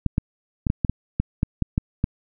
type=clicks; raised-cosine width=5 ms; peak=-7 dBFS; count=11; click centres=0.063 / 0.181 / 0.668 / 0.701 / 0.848 / 0.896 / 1.2 / 1.431 / 1.623 / 1.779 / 2.041 s; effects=none